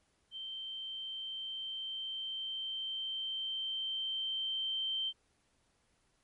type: tone with level ramp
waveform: sine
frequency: 3122 Hz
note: G7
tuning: 8 cents flat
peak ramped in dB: -40 to -32 dBFS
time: 0.31-5.13 s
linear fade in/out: 50 ms
effects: pink hiss -74 dBFS RMS until 6.23 s + MP3 48 kbps